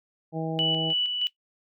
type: harmonic tone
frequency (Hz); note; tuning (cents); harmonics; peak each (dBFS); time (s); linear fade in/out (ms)
160.9; E3; -42; 1 / 2 / 3 / 4 / 5; -30 / -33 / -35 / -36 / -37; 0.32-0.94; 50
type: tone with tremolo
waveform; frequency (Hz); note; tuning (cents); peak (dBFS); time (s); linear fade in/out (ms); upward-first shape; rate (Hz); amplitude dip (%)
sine; 2960; F#7; 0; -22; 0.59-1.27; 0; square; 3.2; 40
effects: noise-tail reverb RT60 0.1 s tail -17 dB re dry